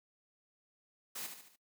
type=noise with echo; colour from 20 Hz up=white; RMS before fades=-42 dBFS; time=1.15-1.27 s; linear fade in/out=10 ms; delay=73 ms; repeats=4; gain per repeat=-6 dB; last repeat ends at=1.562 s; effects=noise-tail reverb RT60 0.1 s tail -20 dB re dry + high-pass 200 Hz 12 dB/octave